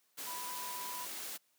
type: tone in noise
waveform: sine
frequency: 987.8 Hz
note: B5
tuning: in tune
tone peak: -43 dBFS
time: 0.26-1.06 s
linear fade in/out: 20 ms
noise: white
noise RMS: -43 dBFS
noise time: 0.17-1.38 s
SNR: -3 dB
effects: white hiss -74 dBFS RMS until 1.58 s + high-pass 200 Hz 12 dB/octave